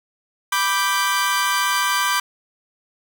sawtooth chord, G major, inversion first, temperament equal, 987.8 / 1174.7 / 1568 Hz, B5 / D6 / G6, 0 / 0 / 0 cents, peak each -19 / -18 / -19 dBFS, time 0.52-2.2 s, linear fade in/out 5 ms, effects none

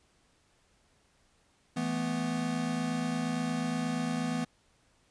square chord, E suspended fourth, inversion none, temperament equal with one note detuned, 164.81 / 218.4 / 246.9 Hz, E3 / A3 / B3, 0 / -13 / 0 cents, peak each -36 / -37 / -33 dBFS, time 1.76-4.45 s, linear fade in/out 10 ms, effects pink hiss -68 dBFS RMS until 5.1 s + resampled to 22050 Hz

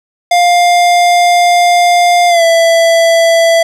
square tone with pitch glide, 703 to 665.1 Hz, F5 to E5, +11 to +15 cents, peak -6 dBFS, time 0.31-3.63 s, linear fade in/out 5 ms, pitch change -96 cents, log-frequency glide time 2.28-2.43 s, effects low-pass 9000 Hz 12 dB/octave + 8-bit

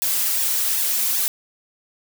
blue noise with flanger, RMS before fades -21 dBFS, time 0.02-1.28 s, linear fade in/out 0 ms, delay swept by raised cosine 1.1 to 4.2 ms, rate 2.6 Hz, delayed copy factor +0.95, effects none

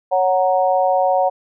sine chord, F# major, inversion second, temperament equal, 554.4 / 740 / 932.3 Hz, C#5 / F#5 / A#5, 0 / 0 / 0 cents, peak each -17 / -16 / -22 dBFS, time 0.11-1.3 s, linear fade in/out 20 ms, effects none

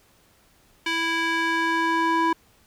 square tone with band-pass filter sweep, 329.6 Hz, E4, in tune, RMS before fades -23 dBFS, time 0.86-2.33 s, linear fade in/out 5 ms, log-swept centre 2500 to 1000 Hz, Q 1.5, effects pink hiss -59 dBFS RMS until 2.66 s

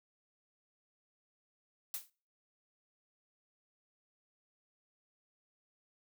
blue noise with exponential decay, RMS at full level -35 dBFS, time 1.94-2.1 s, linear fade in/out 1 ms, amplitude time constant 34 ms, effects noise-tail reverb RT60 0.4 s tail -24 dB re dry

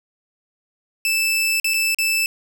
sawtooth tone with dropouts, 2637 Hz, E7, in tune, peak -14 dBFS, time 1.05-2.26 s, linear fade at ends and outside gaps 1 ms, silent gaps 1.599-1.644 / 1.737-1.741 / 1.946-1.986 s, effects none

